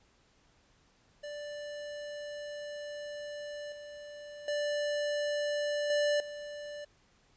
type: tone with level steps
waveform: square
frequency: 587.3 Hz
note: D5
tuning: in tune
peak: -40 / -45 / -31 / -27 / -41 dBFS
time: 1.23-6.85 s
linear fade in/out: 10 ms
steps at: 3.72 / 4.48 / 5.9 / 6.2 s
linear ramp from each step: 2 ms
effects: pink hiss -67 dBFS RMS until 7.36 s + resampled to 16000 Hz